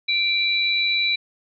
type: tone pair together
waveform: sine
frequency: 2349 / 3943 Hz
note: D7 / B7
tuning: 0 / -4 cents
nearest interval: major sixth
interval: 896 cents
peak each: -21 dBFS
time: 0.08-1.16 s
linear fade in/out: 10 ms
effects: none